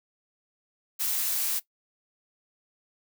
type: noise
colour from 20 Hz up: blue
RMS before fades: -28 dBFS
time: 0.99-1.6 s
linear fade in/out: 20 ms
effects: noise-tail reverb RT60 0.1 s tail -17 dB re dry